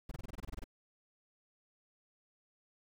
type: noise bursts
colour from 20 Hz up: brown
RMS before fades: -41 dBFS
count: 12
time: 0.09-0.642 s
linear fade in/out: 5 ms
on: 24 ms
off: 24 ms
effects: none